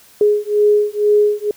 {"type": "beating tone pair", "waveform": "sine", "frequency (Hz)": [416.1, 418.2], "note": ["G#4", "G#4"], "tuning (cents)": [3, 12], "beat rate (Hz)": 2.1, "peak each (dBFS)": -14, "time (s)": [0.21, 1.51], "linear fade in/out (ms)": 2, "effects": ["white hiss -47 dBFS RMS until 1.56 s"]}